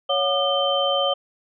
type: tone cluster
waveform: sine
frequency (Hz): 557 / 723 / 1209 / 3102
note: C#5 / F#5 / D6 / G7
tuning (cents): +8 / -40 / +50 / -19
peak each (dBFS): -22 / -26 / -27 / -23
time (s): 0.09-1.14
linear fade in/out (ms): 10
effects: none